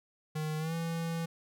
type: tone with pitch glide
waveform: square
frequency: 154.8 to 165.91 Hz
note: D#3 to E3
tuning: -9 to +11 cents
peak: -33 dBFS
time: 0.35-1.26 s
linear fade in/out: 10 ms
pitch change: +120 cents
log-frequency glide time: 0.58-0.74 s
effects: none